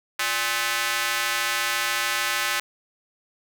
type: tone with high-pass filter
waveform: square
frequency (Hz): 116.8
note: A#2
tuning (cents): +4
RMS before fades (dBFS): -25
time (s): 0.19-2.6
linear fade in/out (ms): 5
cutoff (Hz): 1600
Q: 1.2
effects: none